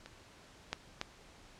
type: clicks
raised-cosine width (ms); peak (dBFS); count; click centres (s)
0.2; -30 / -17 / -18; 3; 0.06 / 0.73 / 1.014
effects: pink hiss -58 dBFS RMS until 1.59 s + low-pass 7000 Hz 12 dB/octave